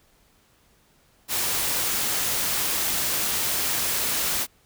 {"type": "noise", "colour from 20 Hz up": "white", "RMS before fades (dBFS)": -25, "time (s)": [1.28, 4.47], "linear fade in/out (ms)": 50, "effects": ["pink hiss -61 dBFS RMS until 4.65 s"]}